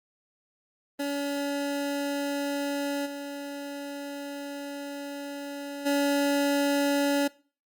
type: tone with level steps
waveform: 25% pulse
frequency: 283.7 Hz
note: C#4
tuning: 40 cents sharp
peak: -24 / -31 / -19 dBFS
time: 0.99-7.28 s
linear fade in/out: 10 ms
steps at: 3.05 / 5.85 s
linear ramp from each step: 20 ms
effects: noise-tail reverb RT60 0.4 s tail -22 dB re dry + Opus 32 kbps